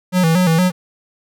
square tone with vibrato, 172.4 Hz, F3, 22 cents flat, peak -12 dBFS, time 0.12-0.72 s, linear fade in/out 50 ms, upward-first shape square, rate 4.3 Hz, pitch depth 99 cents each way, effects none

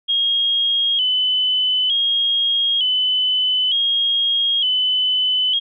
sine tone with vibrato, 3136 Hz, G7, in tune, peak -15 dBFS, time 0.08-5.6 s, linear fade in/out 20 ms, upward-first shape square, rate 0.55 Hz, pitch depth 68 cents each way, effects none

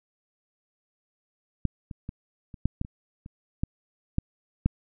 clicks, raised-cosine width 5 ms, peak -11 / -24 / -22 / -29 / -10 / -15 / -26 / -29 / -13 / -11 / -9 dBFS, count 11, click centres 1.653 / 1.912 / 2.091 / 2.542 / 2.656 / 2.814 / 2.849 / 3.261 / 3.635 / 4.184 / 4.66 s, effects none

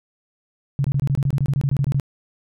sine tone bursts, 138.59 Hz, C#3, in tune, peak -16 dBFS, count 16, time 0.79-1.998 s, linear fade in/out 0 ms, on 53 ms, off 24 ms, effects none

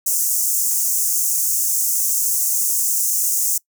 pink high-pass noise, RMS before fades -19 dBFS, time 0.06-3.58 s, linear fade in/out 5 ms, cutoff 6200 Hz, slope 48 dB/octave, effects noise-tail reverb RT60 0.1 s tail -23 dB re dry

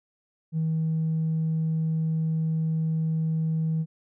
triangle tone with tanh clipping, 160 Hz, D#3, 49 cents sharp, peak -23 dBFS, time 0.52-3.86 s, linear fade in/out 50 ms, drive 5 dB, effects none

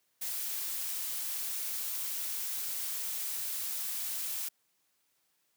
blue noise, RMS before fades -36 dBFS, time 0.21-4.49 s, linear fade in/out 10 ms, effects white hiss -75 dBFS RMS until 5.56 s + high-pass 100 Hz 12 dB/octave

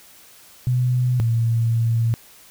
sine tone pair in turn, 125 / 115.1 Hz, B2 / A#2, +21 / -22 cents, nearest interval minor second, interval 143 cents, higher first, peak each -16 dBFS, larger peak neither, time 0.67-1.2 / 1.2-2.14 s, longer second, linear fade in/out 0 ms, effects white hiss -48 dBFS RMS until 2.5 s

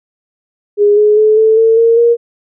sine tone with pitch steps, 411.9 / 421 / 430.4 / 439.9 / 449.7 / 459.7 / 469.9 Hz, G#4 / G#4 / A4 / A4 / A4 / A#4 / A#4, -14 / +24 / -38 / 0 / +38 / -24 / +14 cents, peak -5 dBFS, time 0.77-2.17 s, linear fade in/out 50 ms, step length 200 ms, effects none

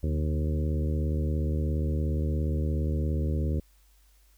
harmonic tone with a mistuned harmonic, 77.1 Hz, D#2, 15 cents flat, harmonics 1 / 2 / 3 / 4 / 5 / 6 / 7, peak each -26 / -32 / -36 / -38 / -40 / -42 / -43 dBFS, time 0.03-3.6 s, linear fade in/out 5 ms, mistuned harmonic 2, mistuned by -52 cents, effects added 50 Hz sine -58 dBFS peak until 4.37 s + white hiss -66 dBFS RMS until 4.37 s

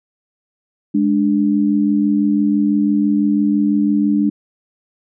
sine tone pair together, 207.7 / 293.7 Hz, G#3 / D4, 0 / 0 cents, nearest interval tritone, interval 600 cents, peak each -15 dBFS, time 0.94-4.3 s, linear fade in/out 10 ms, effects none

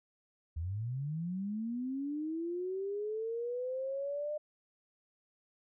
sine linear sweep, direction up, 75.6 to 606 Hz, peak -34 dBFS, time 0.56-4.38 s, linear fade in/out 10 ms, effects none

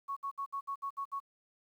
sine tone bursts, 1108.7 Hz, C#6, in tune, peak -34 dBFS, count 8, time 0.08-1.202 s, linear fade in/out 20 ms, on 86 ms, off 62 ms, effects 11-bit

